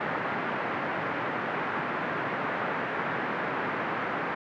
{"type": "band-pass noise", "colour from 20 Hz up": "white", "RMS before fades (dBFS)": -31, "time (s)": [0, 4.35], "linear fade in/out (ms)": 10, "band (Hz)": [130, 1800], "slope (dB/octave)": 24, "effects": []}